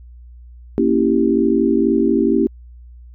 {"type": "chord", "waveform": "sine", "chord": "A# diminished seventh", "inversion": "none", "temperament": "equal", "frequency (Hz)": [233.1, 277.2, 329.6, 392], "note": ["A#3", "C#4", "E4", "G4"], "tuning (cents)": [0, 0, 0, 0], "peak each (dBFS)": -18, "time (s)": [0.78, 2.47], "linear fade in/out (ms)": 0, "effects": ["added 60 Hz sine -37 dBFS peak until 3.14 s"]}